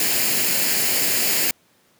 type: noise with comb filter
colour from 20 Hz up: white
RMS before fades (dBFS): -20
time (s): 0-1.51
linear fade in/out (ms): 2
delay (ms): 0.42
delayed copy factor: +0.55
effects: pink hiss -59 dBFS RMS until 1.99 s + high-pass 150 Hz 12 dB/octave